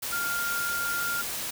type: tone in noise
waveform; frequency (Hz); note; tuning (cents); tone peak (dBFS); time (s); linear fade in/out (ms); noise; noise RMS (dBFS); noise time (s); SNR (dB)
sine; 1400; F6; +4; -28; 0.12-1.22; 10; white; -33; 0.02-1.51; +2
effects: none